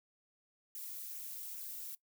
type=noise with flanger; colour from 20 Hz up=violet; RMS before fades=-45 dBFS; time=0.75-1.95 s; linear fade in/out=2 ms; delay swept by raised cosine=0.22 to 2.42 ms; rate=2.4 Hz; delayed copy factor=-0.5; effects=noise-tail reverb RT60 0.1 s tail -20 dB re dry